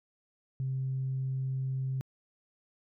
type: tone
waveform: sine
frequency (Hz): 132.1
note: C3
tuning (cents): +17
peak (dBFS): -29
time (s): 0.6-2.01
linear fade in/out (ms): 0
effects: tanh soft clip ceiling -25 dBFS